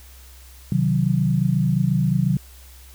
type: chord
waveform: sine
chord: C diminished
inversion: none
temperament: equal with one note detuned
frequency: 130.81 / 156.56 / 185 Hz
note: C3 / Eb3 / Gb3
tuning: 0 / +11 / 0 cents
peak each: -21 dBFS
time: 0.72-2.37 s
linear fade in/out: 2 ms
effects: added 64 Hz sine -43 dBFS peak until 2.94 s + white hiss -49 dBFS RMS until 2.94 s